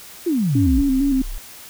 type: exponential sweep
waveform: sine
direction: down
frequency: 369.9 to 47.91 Hz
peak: -16 dBFS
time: 0.26-0.82 s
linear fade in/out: 10 ms
type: tone with vibrato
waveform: sine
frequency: 271.5 Hz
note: C#4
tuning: 36 cents flat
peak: -15 dBFS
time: 0.55-1.22 s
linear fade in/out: 5 ms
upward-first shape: square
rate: 4.4 Hz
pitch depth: 54 cents each way
type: tone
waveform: sine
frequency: 32.7 Hz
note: C1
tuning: in tune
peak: -25 dBFS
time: 0.8-1.38 s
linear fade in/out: 0 ms
effects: white hiss -40 dBFS RMS until 1.69 s